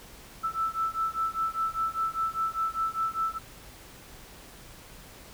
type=beating tone pair; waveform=sine; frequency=1318.5 / 1323.5 Hz; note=E6 / E6; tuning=0 / +7 cents; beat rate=5 Hz; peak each=-30 dBFS; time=0.43-3.39 s; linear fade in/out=20 ms; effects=added 50 Hz sine -57 dBFS peak until 5.33 s + pink hiss -49 dBFS RMS until 5.33 s